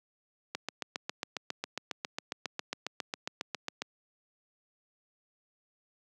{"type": "click train", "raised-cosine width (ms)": 0.2, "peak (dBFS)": -16, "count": 25, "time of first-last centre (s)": [0.55, 3.82], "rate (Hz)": 7.34, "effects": ["high-pass 200 Hz 12 dB/octave"]}